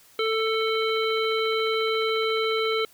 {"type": "harmonic tone", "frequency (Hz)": 442.9, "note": "A4", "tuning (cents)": 11, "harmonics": [1, 3, 5, 7, 9], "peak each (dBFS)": [-24, -29, -31, -32, -34], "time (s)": [0.19, 2.85], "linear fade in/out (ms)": 2, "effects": ["white hiss -55 dBFS RMS until 2.93 s"]}